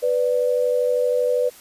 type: tone pair together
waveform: sine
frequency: 494.6 / 587.3 Hz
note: B4 / D5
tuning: +3 / 0 cents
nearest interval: minor third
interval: 297 cents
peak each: -18 / -23 dBFS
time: 0.02-1.5 s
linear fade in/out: 20 ms
effects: white hiss -46 dBFS RMS until 1.6 s + resampled to 32000 Hz